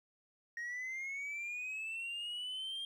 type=linear sweep; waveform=sine; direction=up; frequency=1864.7 to 3217 Hz; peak=-36 dBFS; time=0.57-2.85 s; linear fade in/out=2 ms; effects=tanh soft clip ceiling -38 dBFS + 12-bit